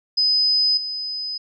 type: tone with level steps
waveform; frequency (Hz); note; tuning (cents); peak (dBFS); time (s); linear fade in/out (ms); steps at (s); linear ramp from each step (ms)
sine; 5020; D#8; +15; -15 / -25; 0.17-1.38; 10; 0.77; 5
effects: none